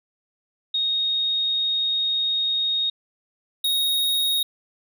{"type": "tone pair in turn", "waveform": ["sine", "square"], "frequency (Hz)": [3729, 3753], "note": ["A#7", "A#7"], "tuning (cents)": [0, 11], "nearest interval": "unison", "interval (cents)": 11, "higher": "second", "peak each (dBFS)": -20, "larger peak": "neither", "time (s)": [[0.74, 2.9], [3.64, 4.43]], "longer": "first", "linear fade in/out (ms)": 5, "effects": []}